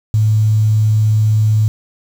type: tone with quantisation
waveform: sine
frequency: 108.1 Hz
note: A2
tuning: 30 cents flat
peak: -9 dBFS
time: 0.14-1.68 s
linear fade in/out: 0 ms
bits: 6
effects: none